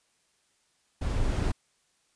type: noise with level ramp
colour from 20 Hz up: brown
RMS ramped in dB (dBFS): -29 to -25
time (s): 1.01-1.52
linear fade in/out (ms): 10
effects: white hiss -70 dBFS RMS until 2.15 s + resampled to 22050 Hz